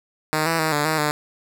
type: tone with pitch steps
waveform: 5% pulse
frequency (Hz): 155.1 / 164.6 / 157.8 / 147.3 / 157.4 / 149.4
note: D#3 / E3 / D#3 / D3 / D#3 / D3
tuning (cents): -5 / -2 / +25 / +6 / +20 / +30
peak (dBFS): -8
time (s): 0.33-1.11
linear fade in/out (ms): 0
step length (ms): 130
effects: none